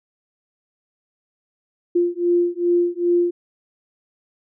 sine beating tone pair, 347.6 / 350.1 Hz, F4 / F4, -8 / +4 cents, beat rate 2.5 Hz, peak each -19 dBFS, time 1.95-3.31 s, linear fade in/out 10 ms, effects none

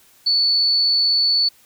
sine tone, 4458 Hz, C#8, 9 cents sharp, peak -14 dBFS, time 0.26-1.49 s, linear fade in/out 10 ms, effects white hiss -53 dBFS RMS until 1.65 s

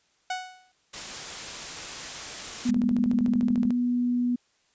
sawtooth tone with exponential decay, 740 Hz, F#5, in tune, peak -22 dBFS, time 0.3-0.72 s, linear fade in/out 5 ms, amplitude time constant 91 ms
white noise, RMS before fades -36 dBFS, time 0.93-2.71 s, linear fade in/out 10 ms
sine tone, 244.5 Hz, B3, 17 cents flat, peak -22 dBFS, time 2.65-4.36 s, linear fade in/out 10 ms
sine tone bursts, 207.7 Hz, G#3, in tune, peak -24 dBFS, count 14, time 2.69-3.706 s, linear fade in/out 0 ms, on 54 ms, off 20 ms
effects white hiss -67 dBFS RMS until 4.74 s + resampled to 16000 Hz

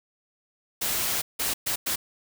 white noise bursts at uneven times, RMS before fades -27 dBFS, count 4, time 0.81-1.22 / 1.39-1.54 / 1.66-1.76 / 1.86-1.96 s, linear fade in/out 10 ms, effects none

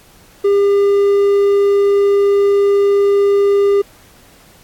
triangle tone, 401.6 Hz, G4, 42 cents sharp, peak -7 dBFS, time 0.44-3.82 s, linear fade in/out 10 ms, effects pink hiss -46 dBFS RMS until 4.63 s + AAC 64 kbps

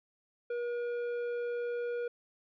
sine tone with tanh clipping, 479.3 Hz, A#4, 48 cents sharp, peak -34 dBFS, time 0.5-2.08 s, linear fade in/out 5 ms, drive 9 dB, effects none

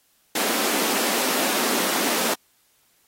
pink high-pass noise, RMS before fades -24 dBFS, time 0.35-2.34 s, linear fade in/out 5 ms, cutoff 210 Hz, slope 48 dB/octave, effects white hiss -63 dBFS RMS until 3.07 s + AAC 48 kbps

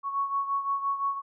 sine beating tone pair, 1108.7 / 1114.5 Hz, C#6 / C#6, 0 / +9 cents, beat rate 5.8 Hz, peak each -27 / -33 dBFS, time 0.03-1.22 s, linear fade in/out 50 ms, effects none

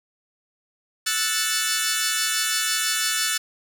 10% pulse chord, F# minor seventh, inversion third, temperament equal, 1318.5 / 1480 / 1760 / 2217 Hz, E6 / F#6 / A6 / C#7, 0 / 0 / 0 / 0 cents, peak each -21 / -18 / -16 / -21 dBFS, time 1.06-3.38 s, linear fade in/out 10 ms, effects none

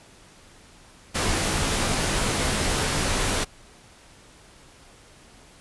pink noise with comb filter, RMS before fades -24 dBFS, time 1.14-3.45 s, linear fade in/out 20 ms, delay 17 ms, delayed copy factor -0.55, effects pink hiss -51 dBFS RMS until 5.6 s + resampled to 24000 Hz

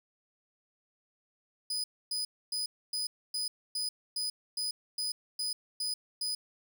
35% pulse tone bursts, 4978 Hz, D#8, in tune, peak -30 dBFS, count 12, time 1.7-6.35 s, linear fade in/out 5 ms, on 140 ms, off 270 ms, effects none

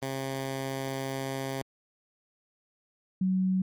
10% pulse / sine tone pair in turn, 134.4 / 187.09 Hz, C3 / F#3, +47 / +19 cents, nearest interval tritone, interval 572 cents, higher second, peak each -23 dBFS, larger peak neither, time 0.02-1.62 / 3.21-3.62 s, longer first, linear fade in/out 5 ms, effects MP3 96 kbps

